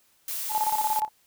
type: noise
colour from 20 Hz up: blue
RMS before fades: -32 dBFS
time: 0.28-1 s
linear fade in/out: 2 ms
type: tone with tremolo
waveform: sine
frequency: 861 Hz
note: A5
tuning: 38 cents flat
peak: -21 dBFS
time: 0.49-1.09 s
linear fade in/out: 50 ms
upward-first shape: square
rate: 17 Hz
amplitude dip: 70%
effects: white hiss -64 dBFS RMS until 1.26 s